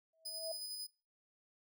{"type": "tone with exponential growth", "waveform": "sine", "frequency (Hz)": 647, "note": "E5", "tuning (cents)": -32, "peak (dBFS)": -37, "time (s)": [0.13, 0.52], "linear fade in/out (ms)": 5, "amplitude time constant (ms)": 83}
{"type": "tone with tremolo", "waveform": "sawtooth", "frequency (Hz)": 5000, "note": "D#8", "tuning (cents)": 8, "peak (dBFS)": -38, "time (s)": [0.25, 0.87], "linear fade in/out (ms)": 10, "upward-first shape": "square", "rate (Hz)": 11, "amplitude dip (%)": 25}
{"effects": ["noise-tail reverb RT60 0.3 s tail -19 dB re dry"]}